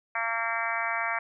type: harmonic tone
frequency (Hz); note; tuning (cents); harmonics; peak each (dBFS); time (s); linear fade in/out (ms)
228.9; A#3; -31; 3 / 4 / 5 / 6 / 7 / 8 / 9 / 10; -35 / -35 / -35 / -35 / -35 / -35 / -35 / -35; 0.15-1.19; 5
effects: none